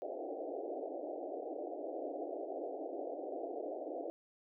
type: band-pass noise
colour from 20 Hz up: white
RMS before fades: -42 dBFS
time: 0.02-4.1 s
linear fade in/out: 0 ms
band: 280 to 740 Hz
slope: 96 dB/octave
effects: none